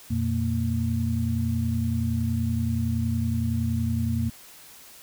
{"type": "tone cluster", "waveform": "sine", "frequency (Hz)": [87.4, 118.1, 229.2], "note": ["F2", "A#2", "A#3"], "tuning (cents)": [2, 23, -29], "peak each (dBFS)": -27, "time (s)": [0.1, 4.3], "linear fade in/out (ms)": 10, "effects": ["white hiss -48 dBFS RMS until 5.02 s"]}